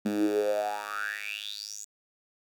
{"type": "tone with high-pass filter sweep", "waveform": "10% pulse", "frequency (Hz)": 103.83, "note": "G#2", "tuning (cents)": 0, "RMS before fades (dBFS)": -31, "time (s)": [0.05, 1.85], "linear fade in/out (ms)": 10, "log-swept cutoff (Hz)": [220, 7300], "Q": 9.3, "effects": []}